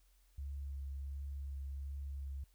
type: tone with vibrato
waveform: sine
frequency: 69.3 Hz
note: C#2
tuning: in tune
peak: -40 dBFS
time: 0.38-2.44 s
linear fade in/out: 5 ms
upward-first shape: sine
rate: 1.4 Hz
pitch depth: 16 cents each way
effects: added 45 Hz sine -66 dBFS peak until 2.54 s + white hiss -75 dBFS RMS until 2.54 s